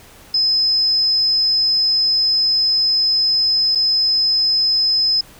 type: tone with dropouts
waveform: sine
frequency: 5100 Hz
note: D#8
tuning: 42 cents sharp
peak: -13 dBFS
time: 0.34-5.21 s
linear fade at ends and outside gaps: 5 ms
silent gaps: 3.751-3.755 s
effects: pink hiss -44 dBFS RMS until 5.39 s